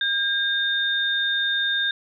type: tone pair together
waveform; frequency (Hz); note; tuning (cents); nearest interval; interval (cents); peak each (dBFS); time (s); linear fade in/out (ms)
sine; 1610 / 3645; G6 / A#7; +46 / -40; octave + major second; 1414; -23; 0.01-1.91; 2
effects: none